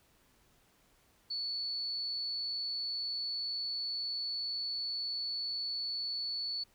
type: tone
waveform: sine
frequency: 4441 Hz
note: C#8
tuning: 2 cents sharp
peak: -34 dBFS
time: 1.3-6.64 s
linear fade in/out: 10 ms
effects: pink hiss -68 dBFS RMS until 6.74 s